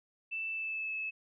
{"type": "tone with pitch glide", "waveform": "sine", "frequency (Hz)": [2651, 2601], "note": ["E7", "E7"], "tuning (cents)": [9, -24], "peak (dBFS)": -34, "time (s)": [0.31, 1.11], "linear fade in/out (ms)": 20, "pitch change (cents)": -33, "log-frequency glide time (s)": [0.49, 0.93], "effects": []}